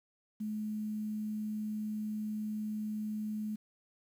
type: tone with quantisation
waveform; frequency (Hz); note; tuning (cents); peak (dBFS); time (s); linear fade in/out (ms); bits
sine; 213.5; G#3; +48; -34; 0.4-3.56; 10; 10
effects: none